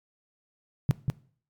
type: tone with echo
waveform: sine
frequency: 137.6 Hz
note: C#3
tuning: 12 cents flat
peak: -16 dBFS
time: 0.89-0.91 s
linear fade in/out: 0 ms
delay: 190 ms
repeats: 1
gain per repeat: -5 dB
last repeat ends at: 1.1 s
effects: noise-tail reverb RT60 0.5 s tail -20 dB re dry + MP3 96 kbps